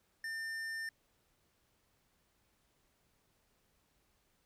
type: tone with hard clipping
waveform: sine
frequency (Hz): 1800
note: A6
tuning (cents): +39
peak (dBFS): -40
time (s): 0.24-0.89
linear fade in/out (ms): 2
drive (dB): 11
effects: pink hiss -75 dBFS RMS until 4.45 s